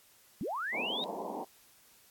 sine linear sweep, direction up, 155.56 to 3838 Hz, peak -33 dBFS, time 0.41-1.04 s, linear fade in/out 0 ms
white band-pass noise, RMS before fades -39 dBFS, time 0.72-1.45 s, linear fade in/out 20 ms, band 180 to 1000 Hz, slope 96 dB/octave
effects white hiss -62 dBFS RMS until 2.1 s + AAC 64 kbps

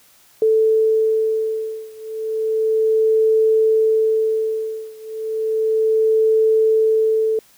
sine beating tone pair, 440 / 440.33 Hz, A4 / A4, 0 / +1 cents, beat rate 0.33 Hz, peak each -17 / -18 dBFS, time 0.42-7.39 s, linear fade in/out 2 ms, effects white hiss -52 dBFS RMS until 7.57 s

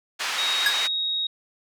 pink band-pass noise, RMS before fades -28 dBFS, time 0.19-0.88 s, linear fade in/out 20 ms, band 1300 to 5200 Hz, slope 12 dB/octave
sine tone, 3771 Hz, A#7, 19 cents sharp, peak -23 dBFS, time 0.38-1.27 s, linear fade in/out 5 ms
square tone with exponential decay, 1661.2 Hz, G#6, in tune, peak -16 dBFS, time 0.66-0.79 s, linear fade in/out 2 ms, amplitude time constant 27 ms
effects none

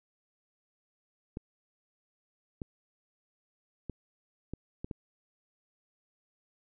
clicks, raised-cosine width 3 ms, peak -24 dBFS, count 6, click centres 1.371 / 2.618 / 3.897 / 4.536 / 4.845 / 4.912 s, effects none

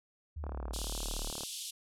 sine exponential sweep, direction down, 78.7 to 31.94 Hz, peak -37 dBFS, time 0.36-1.31 s, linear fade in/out 10 ms
click train, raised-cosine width 1 ms, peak -28 dBFS, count 38, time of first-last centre 0.44-1.435 s, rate 37.2 Hz
pink band-pass noise, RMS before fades -42 dBFS, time 0.73-1.71 s, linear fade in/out 10 ms, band 3000 to 12000 Hz, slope 48 dB/octave
effects none

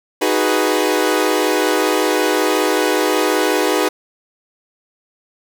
sawtooth chord, G# minor seventh, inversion second, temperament equal, 311.1 / 370 / 415.3 / 493.9 Hz, D#4 / F#4 / G#4 / B4, 0 / 0 / 0 / 0 cents, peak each -16 dBFS, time 0.21-3.89 s, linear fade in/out 10 ms, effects none

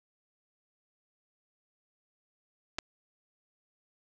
clicks, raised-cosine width 0.2 ms, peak -17 dBFS, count 2, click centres 2.785 / 2.788 s, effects none

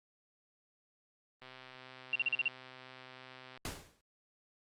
click train, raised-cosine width 0.3 ms, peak -35 dBFS, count 279, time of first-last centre 1.42-3.575 s, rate 129 Hz
sine tone bursts, 2749 Hz, F7, 28 cents flat, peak -28 dBFS, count 6, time 2.13-2.481 s, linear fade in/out 2 ms, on 26 ms, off 39 ms
pink noise with exponential decay, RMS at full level -37 dBFS, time 3.65-4.01 s, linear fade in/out 2 ms, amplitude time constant 78 ms
effects low-pass 12000 Hz 12 dB/octave + Opus 32 kbps

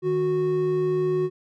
triangle tone pair together, 154.72 / 368 Hz, D#3 / F#4, -9 / -9 cents, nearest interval octave + minor third, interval 1500 cents, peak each -27 / -19 dBFS, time 0.02-1.3 s, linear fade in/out 50 ms, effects none

